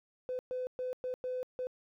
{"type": "tone bursts at uneven times", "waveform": "triangle", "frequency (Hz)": 506, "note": "B4", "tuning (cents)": 42, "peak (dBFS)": -30, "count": 6, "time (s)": [[0.29, 0.39], [0.51, 0.67], [0.79, 0.93], [1.04, 1.14], [1.24, 1.43], [1.59, 1.67]], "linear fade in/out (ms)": 0, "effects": ["tanh soft clip ceiling -31 dBFS"]}